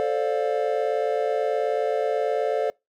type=chord; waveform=triangle; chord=D minor seventh; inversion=second; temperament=just; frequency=440.5 / 528.6 / 587.3 / 704.8 Hz; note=A4 / C5 / D5 / F5; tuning=+2 / +18 / 0 / +16 cents; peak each=-23 / -26 / -25 / -27 dBFS; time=0-2.7 s; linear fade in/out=0 ms; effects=noise-tail reverb RT60 0.2 s tail -25 dB re dry